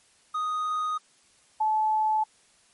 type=tone pair in turn; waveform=triangle / sine; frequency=1244.5 / 865.7 Hz; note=D#6 / A5; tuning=0 / -28 cents; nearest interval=tritone; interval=628 cents; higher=first; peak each=-24 / -21 dBFS; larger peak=second; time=0.34-0.98 / 1.6-2.24 s; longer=neither; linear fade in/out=10 ms; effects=white hiss -61 dBFS RMS until 2.73 s + MP3 48 kbps